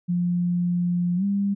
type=tone with pitch glide; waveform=sine; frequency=175.9 to 199.74 Hz; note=F3 to G3; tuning=+13 to +33 cents; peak=-20 dBFS; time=0.08-1.55 s; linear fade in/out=20 ms; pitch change=+220 cents; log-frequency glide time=1.16-1.24 s; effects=none